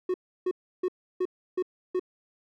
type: tone bursts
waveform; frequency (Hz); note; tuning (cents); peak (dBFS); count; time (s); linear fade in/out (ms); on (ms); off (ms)
triangle; 366.4; F#4; -17; -22; 6; 0.09-1.996; 5; 51; 320
effects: none